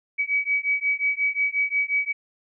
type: beating tone pair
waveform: sine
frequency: 2272 / 2277.6 Hz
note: C#7 / C#7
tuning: +42 / +46 cents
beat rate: 5.6 Hz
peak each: -24 dBFS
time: 0.18-2.13 s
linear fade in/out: 20 ms
effects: none